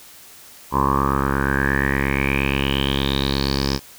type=tone with low-pass filter sweep; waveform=10% pulse; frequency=68.5 Hz; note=C#2; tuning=20 cents flat; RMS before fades=-20 dBFS; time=0.71-3.8 s; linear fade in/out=50 ms; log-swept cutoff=1000 to 5300 Hz; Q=8.2; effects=white hiss -44 dBFS RMS until 3.98 s